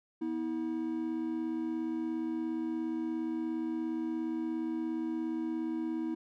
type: tone pair together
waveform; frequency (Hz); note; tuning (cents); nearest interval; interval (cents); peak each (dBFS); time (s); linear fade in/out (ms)
triangle; 244.3 / 321.4; B3 / E4; -19 / -44; perfect fourth; 475; -36 / -31; 0.21-6.15; 10
effects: none